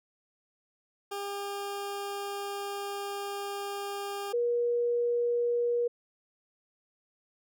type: tone pair in turn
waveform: 20% pulse / sine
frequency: 402 / 478.1 Hz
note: G4 / A#4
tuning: +44 / +44 cents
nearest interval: minor third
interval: 300 cents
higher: second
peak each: -29 / -25 dBFS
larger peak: second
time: 1.11-4.33 / 4.33-5.88 s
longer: first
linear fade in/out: 10 ms
effects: none